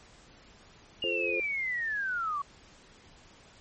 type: linear sweep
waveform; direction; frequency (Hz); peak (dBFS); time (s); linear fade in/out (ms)
sine; down; 2856 to 1108.7; -29; 1.02-2.42; 5
type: chord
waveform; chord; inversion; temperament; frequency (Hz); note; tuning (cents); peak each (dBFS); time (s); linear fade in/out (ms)
sine; F major; none; just; 349.2 / 436.5 / 523.8; F4 / A4 / C5; 0 / -14 / +2; -35; 1.04-1.4; 0
effects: pink hiss -56 dBFS RMS until 3.6 s + MP3 32 kbps